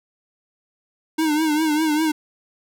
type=tone with vibrato; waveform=square; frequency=309 Hz; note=D#4; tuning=12 cents flat; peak=-18 dBFS; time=1.18-2.12 s; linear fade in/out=10 ms; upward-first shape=triangle; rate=5 Hz; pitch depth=85 cents each way; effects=none